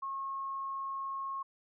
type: tone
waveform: sine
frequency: 1086 Hz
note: C#6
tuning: 36 cents flat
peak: -35 dBFS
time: 0.02-1.43 s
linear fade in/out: 10 ms
effects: none